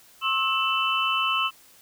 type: tone cluster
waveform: sine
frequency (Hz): 1076 / 1304 / 2657 / 3012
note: C6 / E6 / E7 / F#7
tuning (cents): +48 / -19 / +13 / +30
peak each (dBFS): -27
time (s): 0.21-1.51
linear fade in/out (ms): 50
effects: white hiss -54 dBFS RMS until 1.81 s